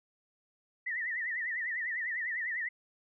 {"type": "tone with vibrato", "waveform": "sine", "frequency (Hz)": 1900, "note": "A#6", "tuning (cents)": 33, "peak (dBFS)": -32, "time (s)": [0.86, 2.69], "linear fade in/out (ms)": 10, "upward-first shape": "triangle", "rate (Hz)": 10, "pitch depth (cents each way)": 150, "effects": []}